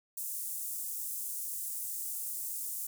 pink high-pass noise, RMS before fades -38 dBFS, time 0.17-2.87 s, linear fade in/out 5 ms, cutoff 8400 Hz, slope 24 dB/octave, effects none

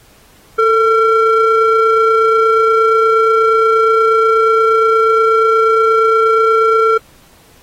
triangle ring-modulated tone, 458.6 Hz, A#4, 28 cents flat, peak -3 dBFS, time 0.58-6.98 s, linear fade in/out 10 ms, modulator 903 Hz, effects pink hiss -47 dBFS RMS until 7.62 s + AAC 48 kbps

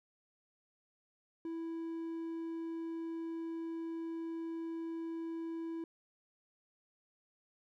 triangle tone, 329.6 Hz, E4, in tune, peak -36 dBFS, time 1.45-5.84 s, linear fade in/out 2 ms, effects none

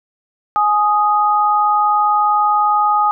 sine tone pair together, 837.6 / 1244.5 Hz, G#5 / D#6, +15 / 0 cents, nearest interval perfect fifth, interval 685 cents, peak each -14 dBFS, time 0.56-3.11 s, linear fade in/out 0 ms, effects none

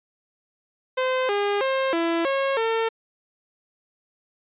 sawtooth tone with pitch steps, 515 / 406.8 / 532 / 334.3 / 545 / 451.7 Hz, C5 / G#4 / C5 / E4 / C#5 / A4, -28 / -36 / +29 / +24 / -29 / +45 cents, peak -17 dBFS, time 0.97-2.89 s, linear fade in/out 10 ms, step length 320 ms, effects resampled to 8000 Hz

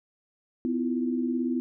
sine tone cluster, 250.8 / 326.2 / 344.6 Hz, B3 / E4 / F4, +27 / -18 / -23 cents, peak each -26 / -32 / -34 dBFS, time 0.65-1.6 s, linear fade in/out 0 ms, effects none

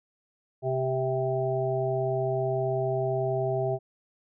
harmonic tone, 130.81 Hz, C3, in tune, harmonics 1 / 3 / 5 / 6, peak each -30 / -29 / -29 / -36 dBFS, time 0.62-3.79 s, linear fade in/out 50 ms, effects none

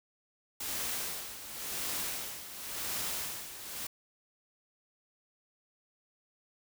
white noise with tremolo, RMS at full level -35 dBFS, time 0.6-3.87 s, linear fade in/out 5 ms, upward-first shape sine, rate 0.93 Hz, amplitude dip 70%, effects none

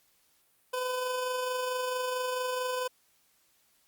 25% pulse tone with amplitude modulation, 505 Hz, B4, 39 cents sharp, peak -25 dBFS, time 0.73-2.88 s, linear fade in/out 10 ms, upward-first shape sine, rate 24.5 Hz, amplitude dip 30%, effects white hiss -68 dBFS RMS until 3.87 s + Opus 48 kbps

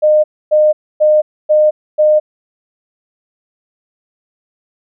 sine tone bursts, 610 Hz, D#5, 34 cents flat, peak -6 dBFS, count 5, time 0.02-2.2 s, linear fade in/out 20 ms, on 220 ms, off 270 ms, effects none

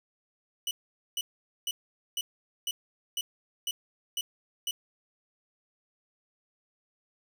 sawtooth tone bursts, 2960 Hz, F#7, in tune, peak -26 dBFS, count 9, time 0.67-4.71 s, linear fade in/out 2 ms, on 40 ms, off 460 ms, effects none

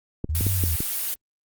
clicks, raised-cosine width 3 ms, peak -14 dBFS, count 5, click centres 0.244 / 0.409 / 0.467 / 0.638 / 0.805 s
sine linear two-way sweep, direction up then down, 72.5 to 99.8 to 79.6 Hz, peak -22 dBFS, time 0.29-0.76 s, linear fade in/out 5 ms, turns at 0.47 s
blue noise, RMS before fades -27 dBFS, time 0.35-1.14 s, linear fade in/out 0 ms
effects Opus 32 kbps

